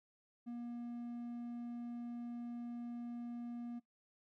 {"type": "tone", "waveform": "triangle", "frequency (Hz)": 238.4, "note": "A#3", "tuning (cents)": 39, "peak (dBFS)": -40, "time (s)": [0.46, 3.8], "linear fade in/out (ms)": 20, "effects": ["noise-tail reverb RT60 0.1 s tail -17 dB re dry"]}